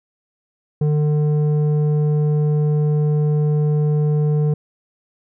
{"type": "tone with low-pass filter", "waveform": "square", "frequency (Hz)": 150, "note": "D3", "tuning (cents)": 37, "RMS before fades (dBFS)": -17, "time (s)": [0.81, 4.54], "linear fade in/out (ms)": 5, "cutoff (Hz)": 390, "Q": 1.2, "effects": []}